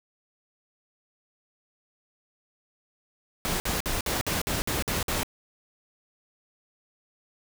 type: noise bursts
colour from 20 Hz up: pink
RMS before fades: -28 dBFS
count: 9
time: 3.45-5.232 s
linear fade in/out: 0 ms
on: 150 ms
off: 54 ms
effects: none

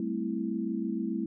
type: chord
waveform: sine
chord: A minor seventh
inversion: third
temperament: equal with one note detuned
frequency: 196 / 222.8 / 261.6 / 329.6 Hz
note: G3 / A3 / C4 / E4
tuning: 0 / +22 / 0 / 0 cents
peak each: -35 / -33 / -37 / -34 dBFS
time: 0-1.26 s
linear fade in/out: 2 ms
effects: none

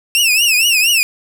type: tone with vibrato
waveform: sawtooth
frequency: 2670 Hz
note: E7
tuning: 22 cents sharp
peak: -7 dBFS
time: 0.15-1.03 s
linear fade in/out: 0 ms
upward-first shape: triangle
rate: 4.3 Hz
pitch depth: 180 cents each way
effects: none

